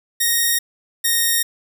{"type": "tone pair in turn", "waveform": "5% pulse", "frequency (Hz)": [1864.7, 1856.1], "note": ["A#6", "A#6"], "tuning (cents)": [0, -8], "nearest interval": "unison", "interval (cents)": 8, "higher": "first", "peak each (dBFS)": -5, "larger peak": "neither", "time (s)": [[0.2, 0.59], [1.04, 1.43]], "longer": "neither", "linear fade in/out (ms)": 10, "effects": []}